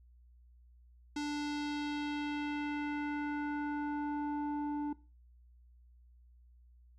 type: tone with low-pass filter sweep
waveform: square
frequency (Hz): 293.7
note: D4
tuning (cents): 0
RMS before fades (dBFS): -36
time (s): 1.16-4.93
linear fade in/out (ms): 5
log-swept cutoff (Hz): 5900 to 700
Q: 1.6
effects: noise-tail reverb RT60 0.3 s tail -19 dB re dry + added 60 Hz sine -58 dBFS peak until 6.98 s